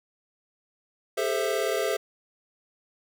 square chord, A minor seventh, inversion third, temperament equal with one note detuned, 402.1 / 440 / 523.3 / 659.3 Hz, G4 / A4 / C5 / E5, +44 / 0 / 0 / 0 cents, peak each -31 dBFS, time 1.17-1.97 s, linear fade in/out 10 ms, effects none

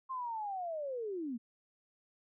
sine linear sweep, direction down, 1067 to 219.8 Hz, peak -36 dBFS, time 0.09-1.38 s, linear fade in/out 20 ms, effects none

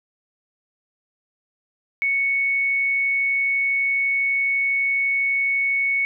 sine tone, 2217 Hz, C#7, in tune, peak -18 dBFS, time 2.02-6.05 s, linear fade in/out 0 ms, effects none

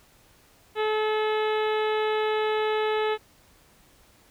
harmonic tone, 430.8 Hz, A4, 37 cents flat, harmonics 1 / 2 / 3 / 4 / 5 / 6 / 7 / 8 / 9, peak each -24 / -30 / -34 / -36 / -38 / -40 / -41 / -42 / -43 dBFS, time 0.75-3.18 s, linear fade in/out 50 ms, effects pink hiss -58 dBFS RMS until 4.3 s

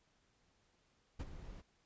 brown noise with ADSR envelope, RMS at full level -38 dBFS, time 1.19-1.62 s, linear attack 12 ms, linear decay 36 ms, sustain -12 dB, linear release 18 ms, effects pink hiss -75 dBFS RMS until 1.85 s + resampled to 16000 Hz

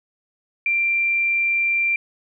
sine tone, 2365 Hz, D7, 12 cents sharp, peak -17 dBFS, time 0.66-1.96 s, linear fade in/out 2 ms, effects none

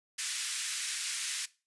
white band-pass noise, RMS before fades -36 dBFS, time 0.18-1.46 s, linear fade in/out 10 ms, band 1600 to 10000 Hz, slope 24 dB/octave, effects noise-tail reverb RT60 0.3 s tail -19 dB re dry + resampled to 24000 Hz

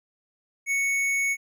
sine tone with hard clipping, 2217 Hz, C#7, in tune, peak -24 dBFS, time 0.66-1.37 s, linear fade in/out 50 ms, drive 11 dB, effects none

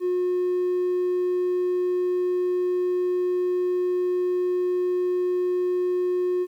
triangle tone, 360.7 Hz, F#4, 44 cents flat, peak -18 dBFS, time 0-6.47 s, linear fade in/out 50 ms, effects tanh soft clip ceiling -16 dBFS + 10-bit

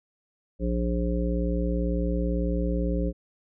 harmonic tone, 59 Hz, A#1, 22 cents sharp, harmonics 1 / 3 / 5 / 7 / 9, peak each -26 / -29 / -32 / -35 / -33 dBFS, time 0.59-3.13 s, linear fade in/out 50 ms, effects none

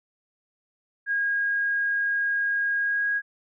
sine tone with pitch glide, 1633 to 1645.3 Hz, G#6 to G#6, -30 to -17 cents, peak -22 dBFS, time 1.06-3.22 s, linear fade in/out 50 ms, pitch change +13 cents, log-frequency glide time 2.78-3.08 s, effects none

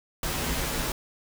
pink noise with comb filter, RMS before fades -29 dBFS, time 0.23-0.92 s, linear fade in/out 2 ms, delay 10 ms, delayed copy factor -0.7, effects none

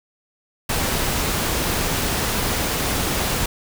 pink noise, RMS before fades -22 dBFS, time 0.69-3.46 s, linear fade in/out 5 ms, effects none

